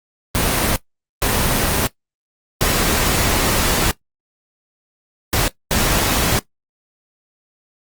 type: noise bursts at uneven times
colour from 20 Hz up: pink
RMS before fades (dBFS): -17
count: 5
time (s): 0.35-0.76 / 1.22-1.87 / 2.61-3.91 / 5.33-5.48 / 5.71-6.39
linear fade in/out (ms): 0
effects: noise-tail reverb RT60 0.1 s tail -17 dB re dry + Opus 24 kbps